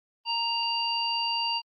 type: harmonic tone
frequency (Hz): 932.3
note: A#5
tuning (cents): 0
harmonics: 1 / 3 / 5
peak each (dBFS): -30 / -30 / -30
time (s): 0.25-1.62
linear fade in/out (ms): 50
effects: Opus 32 kbps